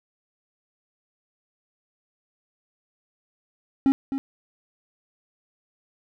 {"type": "tone with echo", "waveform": "triangle", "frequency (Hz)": 271.2, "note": "C#4", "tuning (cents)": -38, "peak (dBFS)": -13, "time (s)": [3.86, 3.92], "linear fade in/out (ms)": 0, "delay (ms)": 260, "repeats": 1, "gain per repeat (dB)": -9, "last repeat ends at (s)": 4.18, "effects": []}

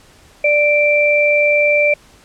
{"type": "tone pair together", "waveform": "sine", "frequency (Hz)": [589.3, 2349], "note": ["D5", "D7"], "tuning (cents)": [6, 0], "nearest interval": "2 octaves", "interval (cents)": 2394, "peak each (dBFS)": -13, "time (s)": [0.44, 1.94], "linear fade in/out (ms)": 5, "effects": ["pink hiss -47 dBFS RMS until 2.24 s", "low-pass 10000 Hz 12 dB/octave"]}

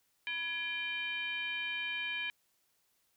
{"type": "tone with frequency modulation", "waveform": "sine", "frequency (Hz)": 2382, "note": "D7", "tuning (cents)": 24, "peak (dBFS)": -34, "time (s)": [0.27, 2.3], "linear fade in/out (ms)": 0, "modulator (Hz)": 702, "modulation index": 1.1, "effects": ["white hiss -75 dBFS RMS until 3.16 s"]}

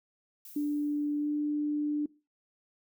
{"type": "noise with exponential decay", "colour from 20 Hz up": "violet", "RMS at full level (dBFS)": -47, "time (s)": [0.45, 1.51], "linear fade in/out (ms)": 2, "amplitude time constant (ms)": 230}
{"type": "tone with pitch glide", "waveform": "sine", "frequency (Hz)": [293.7, 296.4], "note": ["D4", "D4"], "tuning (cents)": [0, 16], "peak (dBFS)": -27, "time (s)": [0.56, 2.06], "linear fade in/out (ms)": 5, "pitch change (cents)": 16, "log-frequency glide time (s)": [1.18, 1.28]}
{"effects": ["noise-tail reverb RT60 0.3 s tail -21 dB re dry"]}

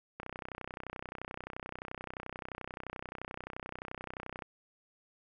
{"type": "click train", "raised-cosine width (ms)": 0.5, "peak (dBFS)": -25, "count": 134, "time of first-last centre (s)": [0.2, 4.422], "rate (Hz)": 31.5, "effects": []}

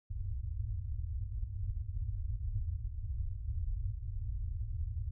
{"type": "low-pass noise", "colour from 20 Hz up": "white", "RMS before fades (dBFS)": -37, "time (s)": [0.1, 5.11], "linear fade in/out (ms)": 5, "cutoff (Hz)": 110, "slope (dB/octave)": 96, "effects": []}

